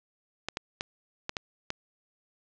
clicks, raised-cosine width 0.2 ms, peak -14 dBFS, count 6, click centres 0.486 / 0.571 / 0.809 / 1.294 / 1.368 / 1.704 s, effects low-pass 7000 Hz 12 dB/octave

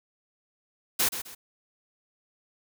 white noise with echo, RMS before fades -24 dBFS, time 0.99-1.09 s, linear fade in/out 10 ms, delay 130 ms, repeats 2, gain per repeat -10 dB, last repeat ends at 1.35 s, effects none

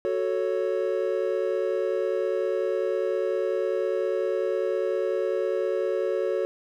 triangle chord, F# minor, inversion none, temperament equal, 370 / 440 / 554.4 Hz, F#4 / A4 / C#5, 0 / 0 / 0 cents, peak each -26 dBFS, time 0.05-6.45 s, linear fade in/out 0 ms, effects none

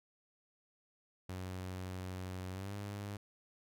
sawtooth tone with pitch glide, 92.5 to 101.46 Hz, F#2 to G#2, 0 to -40 cents, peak -37 dBFS, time 1.29-3.17 s, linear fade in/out 5 ms, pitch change +160 cents, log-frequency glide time 2.51-2.74 s, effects none

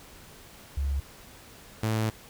sine / sawtooth tone pair in turn, 69.3 / 110.01 Hz, C#2 / A2, 0 / 0 cents, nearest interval minor sixth, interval 800 cents, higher second, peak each -25 / -21 dBFS, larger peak second, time 0.77-1 / 1.83-2.1 s, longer second, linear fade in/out 5 ms, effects pink hiss -50 dBFS RMS until 2.29 s

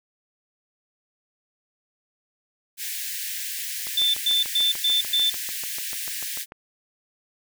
white high-pass noise, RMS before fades -31 dBFS, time 2.77-6.46 s, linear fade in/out 50 ms, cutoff 1600 Hz, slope 96 dB/octave
click train, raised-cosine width 0.5 ms, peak -24 dBFS, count 19, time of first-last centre 3.87-6.521 s, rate 6.79 Hz
sine tone bursts, 3539 Hz, A7, 9 cents sharp, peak -18 dBFS, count 5, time 3.97-5.3 s, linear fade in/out 5 ms, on 170 ms, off 120 ms
effects none

